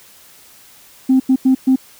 sine tone bursts at uneven times, 261.6 Hz, C4, in tune, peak -7 dBFS, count 4, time 1.09-1.2 / 1.29-1.36 / 1.45-1.55 / 1.67-1.76 s, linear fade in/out 10 ms, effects tanh soft clip ceiling -5 dBFS + white hiss -45 dBFS RMS until 1.99 s

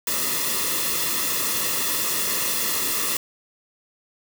white noise with comb filter, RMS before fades -24 dBFS, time 0.07-3.17 s, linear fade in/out 2 ms, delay 1.3 ms, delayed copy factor -0.75, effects none

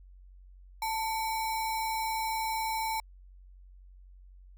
sine tone with sample-and-hold, 888 Hz, A5, 16 cents sharp, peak -29 dBFS, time 0.82-3 s, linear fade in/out 2 ms, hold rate 3150 Hz, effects added 46 Hz sine -50 dBFS peak until 4.57 s

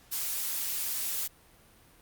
blue noise with amplitude modulation, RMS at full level -30 dBFS, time 0.11-1.28 s, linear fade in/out 20 ms, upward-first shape sine, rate 234 Hz, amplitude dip 50%, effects pink hiss -59 dBFS RMS until 2.01 s + Opus 48 kbps

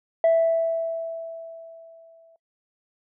sine tone with exponential decay, 659.3 Hz, E5, in tune, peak -12 dBFS, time 0.24-2.36 s, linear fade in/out 2 ms, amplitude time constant 460 ms, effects noise-tail reverb RT60 0.1 s tail -24 dB re dry + tanh soft clip ceiling -13 dBFS

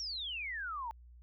sine exponential sweep, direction down, 5670 to 880 Hz, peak -37 dBFS, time 0-0.91 s, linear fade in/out 0 ms, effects added 60 Hz sine -53 dBFS peak until 1.22 s

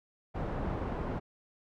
pink low-pass noise, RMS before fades -35 dBFS, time 0.34-1.2 s, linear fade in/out 20 ms, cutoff 970 Hz, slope 12 dB/octave, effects none

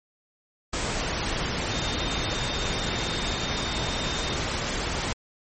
sine tone in noise, 3660 Hz, A#7, 32 cents flat, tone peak -34 dBFS, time 1.71-4.36 s, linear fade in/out 5 ms, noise pink, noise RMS -28 dBFS, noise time 0.73-5.13 s, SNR -9 dB, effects MP3 32 kbps

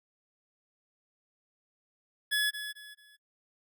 25% pulse tone with echo, 1700 Hz, G#6, 40 cents sharp, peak -22 dBFS, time 2.31-2.51 s, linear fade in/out 20 ms, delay 220 ms, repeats 3, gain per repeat -10 dB, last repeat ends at 3.17 s, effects noise-tail reverb RT60 0.1 s tail -26 dB re dry

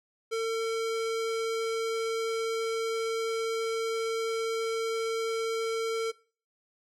square tone with low-pass filter, 451.5 Hz, A4, 45 cents sharp, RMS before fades -30 dBFS, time 0.31-6.12 s, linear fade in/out 20 ms, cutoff 9000 Hz, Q 0.68, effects noise-tail reverb RT60 0.4 s tail -21 dB re dry

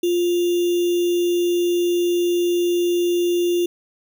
sine tone with sample-and-hold, 350 Hz, F4, 4 cents sharp, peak -16 dBFS, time 0.03-3.66 s, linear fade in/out 5 ms, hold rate 3150 Hz, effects none

